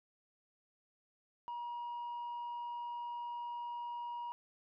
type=tone with tanh clipping; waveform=sine; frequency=955 Hz; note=A#5; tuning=42 cents sharp; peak=-40 dBFS; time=1.48-4.32 s; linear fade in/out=0 ms; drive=1 dB; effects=none